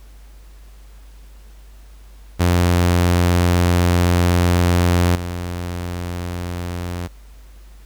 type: tone with level steps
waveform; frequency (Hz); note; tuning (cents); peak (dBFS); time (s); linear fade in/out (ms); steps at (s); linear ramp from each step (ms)
sawtooth; 87.9; F2; +12; -9 / -20; 2.39-7.08; 20; 5.15; 10
effects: added 50 Hz sine -39 dBFS peak until 7.85 s + pink hiss -53 dBFS RMS until 7.85 s